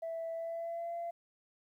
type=tone with pitch glide; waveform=sine; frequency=659.3 to 682.9 Hz; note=E5 to F5; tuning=0 to -39 cents; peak=-35 dBFS; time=0.02-1.11 s; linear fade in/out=10 ms; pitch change=+61 cents; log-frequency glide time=0.33-0.94 s; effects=tanh soft clip ceiling -33 dBFS + 12-bit